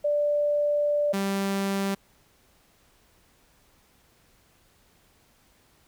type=tone pair in turn; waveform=sine / sawtooth; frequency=587.3 / 196.46 Hz; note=D5 / G3; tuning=0 / +4 cents; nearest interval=octave + perfect fifth; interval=1896 cents; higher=first; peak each=-21 dBFS; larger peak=neither; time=0.04-1.13 / 1.13-1.95 s; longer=first; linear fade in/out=10 ms; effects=pink hiss -62 dBFS RMS until 5.87 s